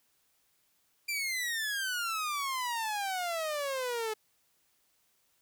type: exponential sweep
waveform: sawtooth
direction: down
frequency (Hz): 2382 to 427.1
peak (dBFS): -28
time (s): 1.08-4.14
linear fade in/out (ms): 10
effects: white hiss -72 dBFS RMS until 5.41 s